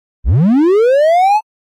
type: linear sweep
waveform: triangle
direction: up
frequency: 37 to 880 Hz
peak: -5 dBFS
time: 0.24-1.41 s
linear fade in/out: 50 ms
effects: AAC 48 kbps